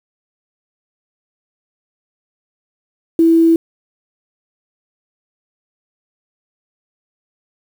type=tone with quantisation; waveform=sine; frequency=329.6 Hz; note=E4; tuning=in tune; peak=-7 dBFS; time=3.19-3.56 s; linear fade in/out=2 ms; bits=6; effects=none